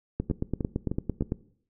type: two click trains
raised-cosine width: 3 ms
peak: -16 / -14 dBFS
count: 4 / 11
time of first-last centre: 0.3-1.223 / 0.2-1.321 s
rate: 3.25 / 8.92 Hz
effects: noise-tail reverb RT60 0.6 s tail -19 dB re dry